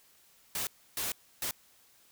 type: noise bursts at uneven times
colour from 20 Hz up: white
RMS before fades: -34 dBFS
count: 3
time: 0.55-0.67 / 0.97-1.12 / 1.42-1.51 s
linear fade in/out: 2 ms
effects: white hiss -63 dBFS RMS until 2.11 s